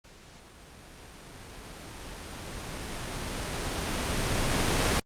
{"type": "noise with level ramp", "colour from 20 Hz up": "pink", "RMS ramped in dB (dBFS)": [-53, -24], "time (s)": [0.04, 5], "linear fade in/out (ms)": 5, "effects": ["low-pass 9000 Hz 12 dB/octave", "Opus 48 kbps"]}